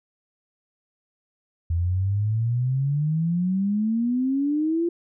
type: exponential sweep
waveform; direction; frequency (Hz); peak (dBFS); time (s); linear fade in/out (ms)
sine; up; 82.41 to 346.8; -20; 1.7-4.89; 5
effects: none